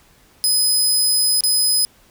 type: tone with dropouts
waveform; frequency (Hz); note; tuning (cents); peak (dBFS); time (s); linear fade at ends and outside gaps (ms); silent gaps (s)
20% pulse; 5030; D#8; +18; -9; 0.44-1.85; 0; 1.407-1.437
effects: pink hiss -53 dBFS RMS until 2.1 s